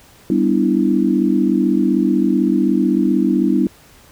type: chord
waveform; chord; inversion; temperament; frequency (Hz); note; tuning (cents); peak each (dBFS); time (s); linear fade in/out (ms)
sine; E minor seventh; first; equal; 196 / 246.9 / 293.7 / 329.6; G3 / B3 / D4 / E4; 0 / 0 / 0 / 0; -18; 0.3-3.67; 2
effects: pink hiss -47 dBFS RMS until 4.11 s